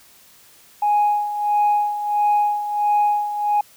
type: tone with tremolo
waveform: sine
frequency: 830.6 Hz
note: G#5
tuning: in tune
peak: -12 dBFS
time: 0.82-3.61 s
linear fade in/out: 5 ms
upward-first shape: sine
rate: 1.5 Hz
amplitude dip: 70%
effects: tanh soft clip ceiling -11 dBFS + white hiss -50 dBFS RMS until 3.76 s